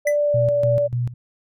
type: tone with pitch glide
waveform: sine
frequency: 587.3 to 579.2 Hz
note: D5 to D5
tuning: 0 to -24 cents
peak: -16 dBFS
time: 0.05-0.88 s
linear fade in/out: 20 ms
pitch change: -24 cents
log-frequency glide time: 0.2-0.58 s
type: tone with exponential decay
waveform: square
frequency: 2000 Hz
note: B6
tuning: 21 cents sharp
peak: -19 dBFS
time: 0.07-0.17 s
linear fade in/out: 2 ms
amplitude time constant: 20 ms
type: tone with tremolo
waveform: sine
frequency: 121.6 Hz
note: B2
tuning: 26 cents flat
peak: -19 dBFS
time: 0.34-1.14 s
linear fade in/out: 5 ms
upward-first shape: square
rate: 3.4 Hz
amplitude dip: 80%
effects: none